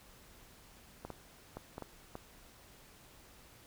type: clicks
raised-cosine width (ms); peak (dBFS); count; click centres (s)
1; -28; 6; 1.05 / 1.103 / 1.57 / 1.781 / 1.823 / 2.154
effects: pink hiss -59 dBFS RMS until 3.66 s